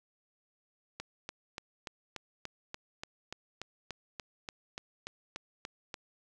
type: click train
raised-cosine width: 0.2 ms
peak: -22 dBFS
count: 18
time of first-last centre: 1-5.942 s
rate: 3.44 Hz
effects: none